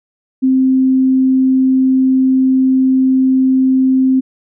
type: tone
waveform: sine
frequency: 261.6 Hz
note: C4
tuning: in tune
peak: -8 dBFS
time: 0.42-4.21 s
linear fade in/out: 20 ms
effects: none